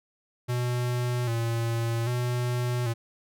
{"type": "tone with vibrato", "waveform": "square", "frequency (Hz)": 119.2, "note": "A#2", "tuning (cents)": 39, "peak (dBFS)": -26, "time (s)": [0.48, 2.94], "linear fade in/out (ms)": 20, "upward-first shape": "square", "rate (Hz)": 0.63, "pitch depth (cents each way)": 52, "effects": []}